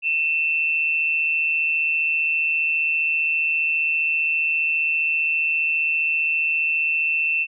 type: tone pair together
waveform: sine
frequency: 2529 / 2684 Hz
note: D#7 / E7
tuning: +28 / +31 cents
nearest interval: minor second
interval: 103 cents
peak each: -27 / -19 dBFS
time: 0.02-7.47 s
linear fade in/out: 50 ms
effects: none